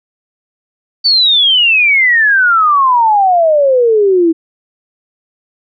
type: exponential sweep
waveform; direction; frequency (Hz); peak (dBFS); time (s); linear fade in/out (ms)
sine; down; 4594 to 320; -6; 1.04-4.33; 20
effects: none